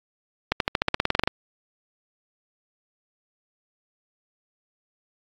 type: accelerating click train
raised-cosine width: 0.3 ms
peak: -4 dBFS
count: 14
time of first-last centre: 0.52-1.275 s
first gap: 82 ms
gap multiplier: 0.94
effects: AAC 64 kbps